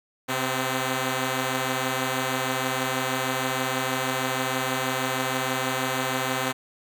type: tone pair together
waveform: 5% pulse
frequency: 131.5 / 256.7 Hz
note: C3 / C4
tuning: +9 / -33 cents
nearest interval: octave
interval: 1158 cents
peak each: -16 dBFS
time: 0.28-6.53 s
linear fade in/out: 20 ms
effects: none